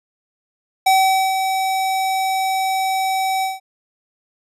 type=tone with ADSR envelope; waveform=square; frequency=764 Hz; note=G5; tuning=45 cents flat; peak=-11 dBFS; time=0.86-3.6 s; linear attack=8 ms; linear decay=460 ms; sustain=-7 dB; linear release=170 ms; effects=resampled to 32000 Hz